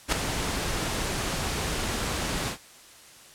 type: noise with ADSR envelope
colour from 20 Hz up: pink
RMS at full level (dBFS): -21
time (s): 0.08-2.58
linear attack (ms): 43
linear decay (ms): 6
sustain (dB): -8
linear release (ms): 99
effects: white hiss -50 dBFS RMS until 3.34 s + low-pass 10000 Hz 12 dB/octave